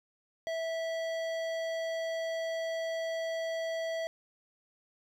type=tone with hard clipping; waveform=triangle; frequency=655 Hz; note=E5; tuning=11 cents flat; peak=-34 dBFS; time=0.47-4.07 s; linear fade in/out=0 ms; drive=18 dB; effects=none